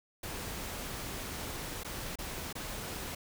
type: noise with dropouts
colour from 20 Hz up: pink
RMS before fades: -40 dBFS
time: 0.23-3.15 s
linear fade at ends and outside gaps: 5 ms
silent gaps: 1.835-1.846 / 2.157-2.186 / 2.528-2.552 s
effects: none